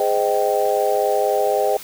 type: chord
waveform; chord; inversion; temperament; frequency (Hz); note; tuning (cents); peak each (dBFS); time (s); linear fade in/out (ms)
sine; Ab major seventh; none; just; 415.3 / 519.1 / 623 / 778.7; Ab4 / C5 / Eb5 / G5; 0 / -14 / +2 / -12; -21; 0-1.77; 2
effects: tanh soft clip ceiling -5 dBFS + white hiss -37 dBFS RMS until 1.83 s